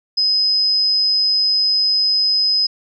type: tone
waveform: sine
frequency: 5050 Hz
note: D#8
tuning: 25 cents sharp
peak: -13 dBFS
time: 0.17-2.67 s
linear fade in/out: 10 ms
effects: none